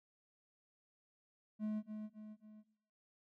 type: tone with echo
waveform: triangle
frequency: 213.9 Hz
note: A3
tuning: 49 cents flat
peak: -34 dBFS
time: 1.59-1.83 s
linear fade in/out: 50 ms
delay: 270 ms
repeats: 3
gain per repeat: -6 dB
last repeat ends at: 2.64 s
effects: noise-tail reverb RT60 0.8 s tail -21 dB re dry